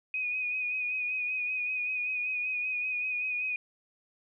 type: tone with vibrato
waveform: sine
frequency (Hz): 2489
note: D#7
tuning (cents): 0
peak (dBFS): -29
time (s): 0.14-3.56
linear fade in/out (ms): 2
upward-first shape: sine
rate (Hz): 5.2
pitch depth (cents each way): 32
effects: none